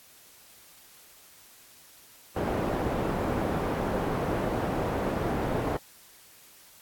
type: low-pass noise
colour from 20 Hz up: white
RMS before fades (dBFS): -29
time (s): 2.36-5.77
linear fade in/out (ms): 5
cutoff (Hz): 610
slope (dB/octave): 12
effects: white hiss -54 dBFS RMS until 6.81 s + AAC 64 kbps